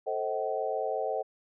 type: chord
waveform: sine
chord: A diminished seventh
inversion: none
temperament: just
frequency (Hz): 440 / 528 / 633.6 / 760.3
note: A4 / C5 / Eb5 / Gb5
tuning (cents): 0 / +16 / +31 / +47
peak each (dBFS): -34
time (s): 0.06-1.23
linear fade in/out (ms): 20
effects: none